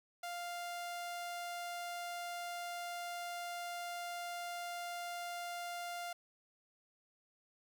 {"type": "tone", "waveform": "sawtooth", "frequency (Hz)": 698.5, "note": "F5", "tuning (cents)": 0, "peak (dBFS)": -37, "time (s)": [0.23, 6.13], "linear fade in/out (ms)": 5, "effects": []}